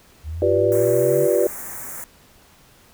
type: linear sweep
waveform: sine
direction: up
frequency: 73.6 to 146.83 Hz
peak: -26 dBFS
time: 0.23-1.28 s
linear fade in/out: 50 ms
type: chord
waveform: sine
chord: G dominant seventh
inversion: third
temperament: equal with one note detuned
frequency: 349.2 / 389.5 / 493.9 / 587.3 Hz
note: F4 / G4 / B4 / D5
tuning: 0 / -11 / 0 / 0 cents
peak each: -22 / -20 / -20 / -20 dBFS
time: 0.42-1.47 s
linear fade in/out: 2 ms
type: band-stop noise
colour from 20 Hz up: white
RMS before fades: -33 dBFS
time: 0.72-2.04 s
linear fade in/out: 0 ms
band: 2100 to 6400 Hz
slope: 48 dB/octave
effects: pink hiss -52 dBFS RMS until 2.93 s